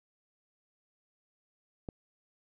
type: click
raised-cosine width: 2 ms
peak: -25 dBFS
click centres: 1.888 s
effects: none